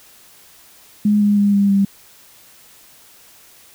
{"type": "tone with pitch steps", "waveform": "sine", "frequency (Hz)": [208.4, 205.6, 202.9, 200.3, 197.61], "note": ["G#3", "G#3", "G#3", "G3", "G3"], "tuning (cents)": [6, -17, -40, 38, 14], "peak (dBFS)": -11, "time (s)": [1.05, 1.85], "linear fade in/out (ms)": 5, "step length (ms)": 160, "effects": ["white hiss -47 dBFS RMS until 3.74 s"]}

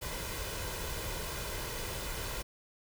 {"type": "noise with comb filter", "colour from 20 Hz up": "pink", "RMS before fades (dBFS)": -38, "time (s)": [0.01, 2.43], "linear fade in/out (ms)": 20, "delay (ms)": 2, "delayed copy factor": 0.55, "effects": []}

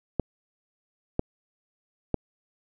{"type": "clicks", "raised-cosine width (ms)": 2, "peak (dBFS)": -10, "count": 3, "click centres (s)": [0.197, 1.194, 2.143], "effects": []}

